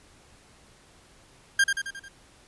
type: tone with echo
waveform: 40% pulse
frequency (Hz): 1600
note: G6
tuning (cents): +35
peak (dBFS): -16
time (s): 1.59-1.64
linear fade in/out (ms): 5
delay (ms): 89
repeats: 5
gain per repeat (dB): -5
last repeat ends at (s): 2.085
effects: pink hiss -56 dBFS RMS until 2.47 s + resampled to 24000 Hz